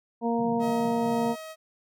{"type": "harmonic tone", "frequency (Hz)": 233.1, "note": "A#3", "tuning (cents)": 0, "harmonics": [1, 2, 3, 4], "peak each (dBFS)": [-26, -29, -31, -32], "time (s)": [0.21, 1.36], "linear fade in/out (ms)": 50}
{"type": "band-pass noise", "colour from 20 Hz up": "white", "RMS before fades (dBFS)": -41, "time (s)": [0.38, 1.35], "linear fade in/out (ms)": 10, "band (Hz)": [120, 210], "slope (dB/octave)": 96}
{"type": "tone with tremolo", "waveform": "sawtooth", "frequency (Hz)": 635, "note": "D#5", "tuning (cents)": 35, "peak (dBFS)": -31, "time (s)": [0.59, 1.56], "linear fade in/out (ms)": 50, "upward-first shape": "sine", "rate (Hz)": 2, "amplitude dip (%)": 35}
{"effects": []}